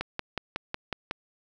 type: click train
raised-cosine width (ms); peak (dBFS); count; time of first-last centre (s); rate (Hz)
0.3; -14; 7; 0.01-1.111; 5.45
effects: none